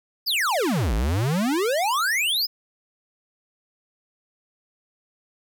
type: exponential two-way sweep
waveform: square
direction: down then up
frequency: 5274 to 49.86 to 5274 Hz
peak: -21 dBFS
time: 0.26-2.47 s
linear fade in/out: 20 ms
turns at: 0.94 s
effects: none